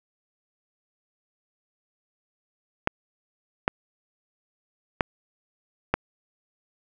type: clicks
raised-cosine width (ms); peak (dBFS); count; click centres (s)
0.5; -5; 4; 2.874 / 3.679 / 5.008 / 5.94
effects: none